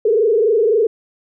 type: tone with frequency modulation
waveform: sine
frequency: 440 Hz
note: A4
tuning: in tune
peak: -11 dBFS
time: 0.05-0.87 s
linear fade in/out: 5 ms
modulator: 23.8 Hz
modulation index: 1.5
effects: none

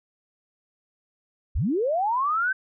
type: linear sweep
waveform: sine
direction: up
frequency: 35.7 to 1568 Hz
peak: -21 dBFS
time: 1.55-2.53 s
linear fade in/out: 10 ms
effects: none

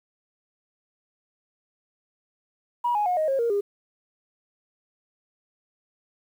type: tone with pitch steps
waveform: sine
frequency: 963 / 833.5 / 721.4 / 624.4 / 540.5 / 467.8 / 404.9 Hz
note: B5 / G#5 / F#5 / D#5 / C#5 / A#4 / G#4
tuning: -44 / +6 / -44 / +6 / -44 / +6 / -44 cents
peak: -20 dBFS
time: 2.84-3.61 s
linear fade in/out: 10 ms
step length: 110 ms
effects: tanh soft clip ceiling -16 dBFS + 9-bit

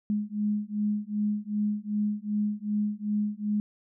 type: beating tone pair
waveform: sine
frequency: 207.7 / 210.3 Hz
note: G#3 / G#3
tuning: 0 / +22 cents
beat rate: 2.6 Hz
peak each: -29 dBFS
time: 0.1-3.6 s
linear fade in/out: 0 ms
effects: none

